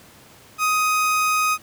30% pulse tone, 1253 Hz, D#6, 12 cents sharp, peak -15 dBFS, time 0.58-1.58 s, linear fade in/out 50 ms, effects pink hiss -48 dBFS RMS until 1.62 s + high-pass 80 Hz 12 dB/octave

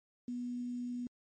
sine tone with quantisation, 244.6 Hz, B3, 16 cents flat, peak -36 dBFS, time 0.28-1.07 s, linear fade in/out 2 ms, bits 10, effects MP3 32 kbps

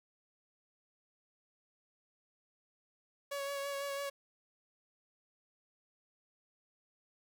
sawtooth tone with vibrato, 560 Hz, C#5, 18 cents sharp, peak -33 dBFS, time 3.31-4.1 s, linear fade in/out 10 ms, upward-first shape sine, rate 6 Hz, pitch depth 19 cents each way, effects 11-bit

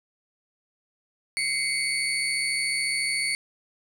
sine tone cluster, 2086 / 2220 / 4464 / 9240 Hz, C7 / C#7 / C#8 / D9, -6 / +2 / +11 / -29 cents, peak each -29 / -27 / -28 / -31 dBFS, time 1.37-3.35 s, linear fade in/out 0 ms, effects tanh soft clip ceiling -18 dBFS + 9-bit

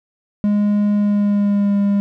triangle tone with pitch glide, 206.5 to 201.4 Hz, G#3 to G3, -10 to +47 cents, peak -11 dBFS, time 0.44-2 s, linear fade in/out 0 ms, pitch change -43 cents, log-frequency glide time 0.94-1.77 s, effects none

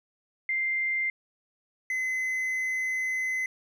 sine / triangle tone pair in turn, 2093 / 2040 Hz, C7 / C7, 0 / -44 cents, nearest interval unison, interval 44 cents, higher first, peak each -25 dBFS, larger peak neither, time 0.49-1.1 / 1.9-3.46 s, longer second, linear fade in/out 2 ms, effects none

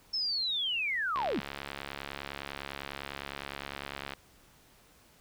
sine linear sweep, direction down, 5340 to 150 Hz, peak -29 dBFS, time 0.13-1.4 s, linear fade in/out 10 ms
click train, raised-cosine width 0.3 ms, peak -21 dBFS, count 209, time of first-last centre 1.16-4.136 s, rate 69.9 Hz
effects pink hiss -61 dBFS RMS until 5.2 s

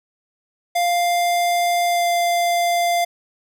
square tone with pitch glide, 698.5 to 694.1 Hz, F5 to F5, 0 to -11 cents, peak -17 dBFS, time 0.75-3.05 s, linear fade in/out 10 ms, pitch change -11 cents, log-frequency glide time 1.86-2.07 s, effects none

